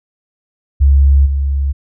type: tone with level steps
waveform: sine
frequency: 69.3 Hz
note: C#2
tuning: in tune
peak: -5 / -12 dBFS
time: 0.8-1.73 s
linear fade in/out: 20 ms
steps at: 1.25 s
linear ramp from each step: 20 ms
effects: none